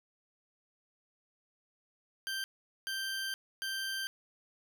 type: tone bursts at uneven times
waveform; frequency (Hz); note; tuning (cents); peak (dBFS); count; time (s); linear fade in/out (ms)
20% pulse; 1568; G6; 0; -30; 3; 2.27-2.44 / 2.87-3.34 / 3.62-4.07; 0
effects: none